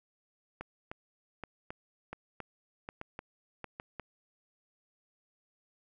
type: clicks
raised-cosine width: 0.5 ms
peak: -25 dBFS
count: 12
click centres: 0.61 / 0.915 / 1.437 / 1.705 / 2.13 / 2.403 / 2.889 / 3.014 / 3.191 / 3.643 / 3.799 / 3.997 s
effects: none